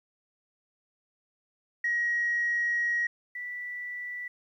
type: tone pair in turn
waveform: sine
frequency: 1897 / 1965.2 Hz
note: A#6 / B6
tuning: +30 / -9 cents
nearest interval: minor second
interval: 61 cents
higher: second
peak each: -24 / -34 dBFS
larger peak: first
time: 1.84-3.07 / 3.35-4.28 s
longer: first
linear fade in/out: 5 ms
effects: tanh soft clip ceiling -20 dBFS + 11-bit